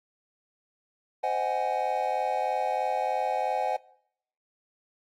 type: chord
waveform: triangle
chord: Ab dominant seventh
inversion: first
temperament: just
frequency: 519.1 / 623 / 747.5 / 830.6 Hz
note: C5 / Eb5 / Gb5 / Ab5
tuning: -14 / +2 / +17 / 0 cents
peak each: -31 / -31 / -27 / -28 dBFS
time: 1.23-3.77 s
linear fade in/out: 10 ms
effects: noise-tail reverb RT60 0.7 s tail -23 dB re dry + AAC 64 kbps